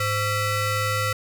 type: ring-modulated tone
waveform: 25% pulse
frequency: 622.3 Hz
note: D#5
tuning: in tune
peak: -15 dBFS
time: 0-1.13 s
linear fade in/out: 5 ms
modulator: 727 Hz
effects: none